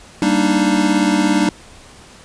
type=chord; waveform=square; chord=Eb major seventh; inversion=first; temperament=equal; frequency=196 / 233.1 / 293.7 / 311.1 Hz; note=G3 / Bb3 / D4 / Eb4; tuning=0 / 0 / 0 / 0 cents; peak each=-19 / -22 / -18 / -19 dBFS; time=0.22-1.49 s; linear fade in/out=2 ms; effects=pink hiss -42 dBFS RMS until 2.24 s + resampled to 22050 Hz